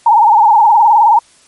sine tone with vibrato, 880 Hz, A5, in tune, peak -4 dBFS, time 0.06-1.19 s, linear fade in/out 5 ms, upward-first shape sine, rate 19 Hz, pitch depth 120 cents each way, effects white hiss -47 dBFS RMS until 1.47 s + MP3 48 kbps

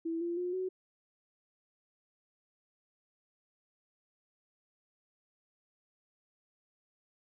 sine tone with pitch steps, 329.6 / 343.2 / 357.4 / 372.1 Hz, E4 / F4 / F4 / F#4, 0 / -30 / +40 / +10 cents, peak -32 dBFS, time 0.05-0.69 s, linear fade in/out 10 ms, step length 160 ms, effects none

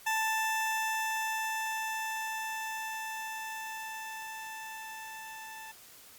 20% pulse tone with level ramp, 882 Hz, A5, 4 cents sharp, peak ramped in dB -23 to -39 dBFS, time 0.06-5.72 s, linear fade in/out 10 ms, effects white hiss -54 dBFS RMS until 6.18 s + Opus 48 kbps

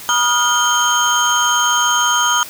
sine tone cluster, 967 / 1239 / 1419 / 3127 / 6510 Hz, B5 / D#6 / F6 / G7 / G#8, -37 / -8 / +27 / -5 / -36 cents, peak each -18 dBFS, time 0.09-2.43 s, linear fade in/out 0 ms, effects tanh soft clip ceiling -4 dBFS + white hiss -33 dBFS RMS until 2.49 s

